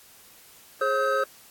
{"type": "tone cluster", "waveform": "triangle", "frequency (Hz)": [418.1, 537, 1278, 1554], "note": ["G#4", "C5", "D#6", "G6"], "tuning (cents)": [12, 45, 46, -16], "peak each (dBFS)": [-29, -23, -24, -28], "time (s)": [0.81, 1.24], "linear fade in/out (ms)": 5, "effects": ["white hiss -52 dBFS RMS until 1.5 s", "AAC 64 kbps"]}